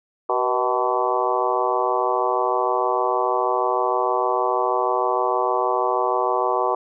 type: harmonic tone with a mistuned harmonic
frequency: 126.4 Hz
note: B2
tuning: 41 cents sharp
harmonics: 3 / 4 / 5 / 6 / 7 / 8 / 9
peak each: -26 / -26 / -26 / -26 / -26 / -26 / -26 dBFS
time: 0.29-6.75 s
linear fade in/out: 5 ms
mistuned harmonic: 4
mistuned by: -70 cents
effects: none